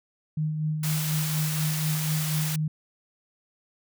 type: tone with tremolo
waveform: sine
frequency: 154.4 Hz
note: D#3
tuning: 13 cents flat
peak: -23 dBFS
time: 0.37-2.68 s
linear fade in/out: 5 ms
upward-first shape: sine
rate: 4.1 Hz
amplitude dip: 40%
type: high-pass noise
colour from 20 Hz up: white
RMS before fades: -32 dBFS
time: 0.83-2.56 s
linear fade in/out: 5 ms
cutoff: 610 Hz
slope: 12 dB/octave
effects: none